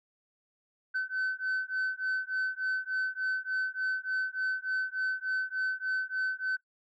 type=beating tone pair; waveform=sine; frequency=1521 / 1524.4 Hz; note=F#6 / G6; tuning=+47 / -49 cents; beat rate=3.4 Hz; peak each=-31 dBFS; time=0.94-6.57 s; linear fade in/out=20 ms; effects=noise-tail reverb RT60 0.1 s tail -17 dB re dry + tanh soft clip ceiling -26 dBFS